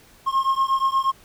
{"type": "beating tone pair", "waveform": "triangle", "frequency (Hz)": [1070, 1078.4], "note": ["C6", "C#6"], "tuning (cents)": [38, -48], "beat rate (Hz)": 8.4, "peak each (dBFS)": [-19, -20], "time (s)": [0.26, 1.12], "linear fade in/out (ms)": 20, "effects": ["pink hiss -52 dBFS RMS until 1.24 s"]}